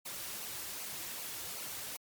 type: noise with flanger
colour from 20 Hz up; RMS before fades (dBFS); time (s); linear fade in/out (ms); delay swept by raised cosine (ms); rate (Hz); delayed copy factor
white; -42; 0.05-1.97; 10; 0.56 to 4.76; 2.6; -0.5
effects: MP3 96 kbps